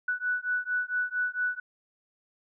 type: beating tone pair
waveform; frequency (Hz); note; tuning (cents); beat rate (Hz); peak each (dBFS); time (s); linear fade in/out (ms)
sine; 1480 / 1484.4; F#6 / F#6; 0 / +5; 4.4; -30; 0.08-1.6; 5
effects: none